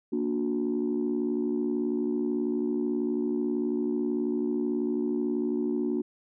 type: chord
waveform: sine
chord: Bb augmented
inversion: none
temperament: just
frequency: 233.1 / 291.4 / 364.2 Hz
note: Bb3 / D4 / F#4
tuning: 0 / -13 / -27 cents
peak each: -29 dBFS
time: 0.12-6.02 s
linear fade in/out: 10 ms
effects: tanh soft clip ceiling -19 dBFS